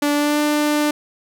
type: tone with pitch glide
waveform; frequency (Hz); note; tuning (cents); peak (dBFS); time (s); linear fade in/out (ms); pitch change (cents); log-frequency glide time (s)
sawtooth; 291.1 to 297.6; D4 to D4; -15 to +23; -12; 0.02-0.91; 5; +38; 0.13-0.4
effects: none